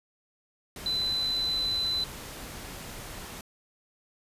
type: tone in noise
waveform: sine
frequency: 4017 Hz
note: B7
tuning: 29 cents sharp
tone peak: -26 dBFS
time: 0.86-2.04 s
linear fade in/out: 2 ms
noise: pink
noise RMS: -41 dBFS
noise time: 0.76-3.41 s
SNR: +12 dB
effects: resampled to 32000 Hz